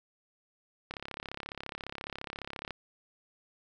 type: click train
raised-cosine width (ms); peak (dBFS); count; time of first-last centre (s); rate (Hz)
0.3; -22; 63; 0.91-2.707; 34.5
effects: none